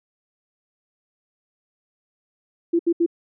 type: tone bursts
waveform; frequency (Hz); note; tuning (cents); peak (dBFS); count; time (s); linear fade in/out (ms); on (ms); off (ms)
sine; 339; E4; +49; -15; 3; 2.73-3.063; 10; 63; 72
effects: none